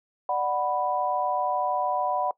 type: chord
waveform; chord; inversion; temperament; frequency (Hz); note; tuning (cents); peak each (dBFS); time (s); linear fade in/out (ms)
sine; B minor; first; just; 592.7 / 740.8 / 987.8; D5 / F#5 / B5; +16 / +2 / 0; -30 / -26 / -28; 0.29-2.31; 2
effects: noise-tail reverb RT60 0.1 s tail -20 dB re dry